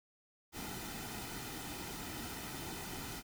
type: noise with comb filter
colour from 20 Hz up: pink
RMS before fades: -44 dBFS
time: 0.52-3.23 s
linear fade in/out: 50 ms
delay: 1.8 ms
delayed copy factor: -0.55
effects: none